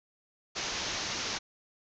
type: low-pass noise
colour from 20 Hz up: white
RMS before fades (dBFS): -35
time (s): 0.55-1.39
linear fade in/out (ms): 20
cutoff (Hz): 6600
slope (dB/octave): 96
effects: none